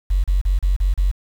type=tone bursts; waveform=sine; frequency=46.25 Hz; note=F#1; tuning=in tune; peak=-13 dBFS; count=6; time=0.1-1.115 s; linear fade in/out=10 ms; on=140 ms; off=35 ms; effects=tanh soft clip ceiling -9 dBFS + 7-bit